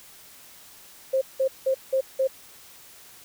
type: tone bursts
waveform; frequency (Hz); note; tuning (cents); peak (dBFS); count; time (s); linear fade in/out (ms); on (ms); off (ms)
sine; 530; C5; +22; -19; 5; 1.13-2.275; 10; 85; 180
effects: white hiss -49 dBFS RMS until 3.24 s